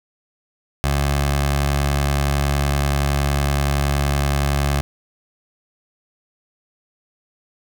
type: tone with notch filter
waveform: 15% pulse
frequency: 70.7 Hz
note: C#2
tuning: 35 cents sharp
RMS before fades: -19 dBFS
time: 0.84-4.81 s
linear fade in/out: 0 ms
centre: 250 Hz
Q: 1.1
effects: none